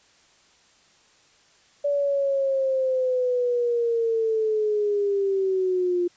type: linear sweep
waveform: sine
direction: down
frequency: 576 to 349.2 Hz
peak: -20 dBFS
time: 1.84-6.08 s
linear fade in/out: 10 ms
effects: white hiss -58 dBFS RMS until 6.16 s + resampled to 16000 Hz